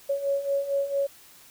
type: beating tone pair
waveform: sine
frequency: 554.4 / 558.8 Hz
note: C#5 / C#5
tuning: 0 / +14 cents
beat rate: 4.4 Hz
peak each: -30 / -25 dBFS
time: 0.09-1.07 s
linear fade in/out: 10 ms
effects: white hiss -52 dBFS RMS until 1.5 s